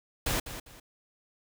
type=noise with echo; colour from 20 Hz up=pink; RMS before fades=-29 dBFS; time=0.26-0.4 s; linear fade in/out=5 ms; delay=200 ms; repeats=2; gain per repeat=-11 dB; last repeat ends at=0.8 s; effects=none